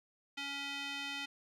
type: tone with band-pass filter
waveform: square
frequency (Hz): 280.6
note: C#4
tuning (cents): +21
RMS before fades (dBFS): -41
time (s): 0.37-1.26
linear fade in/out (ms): 10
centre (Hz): 2900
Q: 2
effects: none